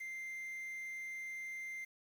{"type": "tone with quantisation", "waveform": "triangle", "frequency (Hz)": 2091, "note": "C7", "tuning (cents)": -2, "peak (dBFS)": -40, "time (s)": [0, 1.85], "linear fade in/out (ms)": 10, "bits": 10, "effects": ["high-pass 400 Hz 12 dB/octave"]}